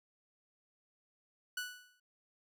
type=tone with exponential decay; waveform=sawtooth; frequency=1480 Hz; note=F#6; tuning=in tune; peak=-31 dBFS; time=1.57-2 s; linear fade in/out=5 ms; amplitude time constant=93 ms; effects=none